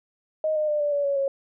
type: tone with pitch steps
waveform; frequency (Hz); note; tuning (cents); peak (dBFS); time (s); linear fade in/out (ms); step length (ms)
sine; 624 / 610.8 / 597.9 / 585.2 / 572.9 / 560.8 / 548.9; D#5 / D#5 / D5 / D5 / D5 / C#5 / C#5; +5 / -32 / +31 / -6 / -43 / +20 / -17; -21; 0.44-1.28; 2; 120
effects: none